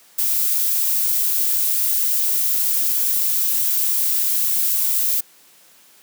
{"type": "noise", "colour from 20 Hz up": "violet", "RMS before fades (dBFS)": -19, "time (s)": [0.18, 5.21], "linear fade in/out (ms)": 10, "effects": ["white hiss -51 dBFS RMS until 6.02 s", "high-pass 150 Hz 12 dB/octave"]}